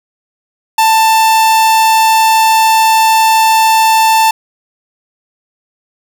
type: tone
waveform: 45% pulse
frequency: 887 Hz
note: A5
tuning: 14 cents sharp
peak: -6 dBFS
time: 0.78-4.31 s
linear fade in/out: 5 ms
effects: none